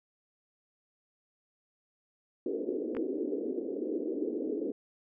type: band-pass noise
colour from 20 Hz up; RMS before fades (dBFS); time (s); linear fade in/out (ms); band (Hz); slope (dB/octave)
white; -34; 2.46-4.72; 5; 260 to 450; 48
type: clicks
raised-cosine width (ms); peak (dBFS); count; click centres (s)
0.5; -31 / -26; 2; 2.95 / 2.968
effects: none